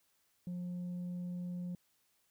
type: tone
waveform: sine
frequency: 177.7 Hz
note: F3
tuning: 30 cents sharp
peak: -35 dBFS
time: 0.47-1.75 s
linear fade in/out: 2 ms
effects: tanh soft clip ceiling -37 dBFS + white hiss -75 dBFS RMS until 2.3 s